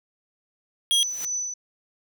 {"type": "tone", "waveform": "square", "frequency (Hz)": 3273, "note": "G#7", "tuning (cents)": -26, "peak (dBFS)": -19, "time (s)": [0.91, 1.03], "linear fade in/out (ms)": 0}
{"type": "tone with tremolo", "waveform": "sine", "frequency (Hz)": 5990, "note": "F#8", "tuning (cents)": 20, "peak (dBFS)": -24, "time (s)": [0.92, 1.54], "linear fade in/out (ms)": 5, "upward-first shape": "triangle", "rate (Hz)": 2.9, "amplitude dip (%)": 55}
{"type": "noise with exponential growth", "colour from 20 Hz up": "white", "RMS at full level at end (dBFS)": -34, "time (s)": [0.95, 1.25], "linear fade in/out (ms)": 2, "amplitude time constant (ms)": 64}
{"effects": []}